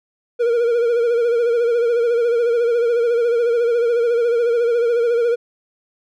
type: tone with vibrato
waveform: triangle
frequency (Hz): 471.4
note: A#4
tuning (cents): +19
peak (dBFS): -12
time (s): 0.39-5.36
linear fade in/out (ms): 20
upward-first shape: sine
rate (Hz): 14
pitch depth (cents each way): 53
effects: none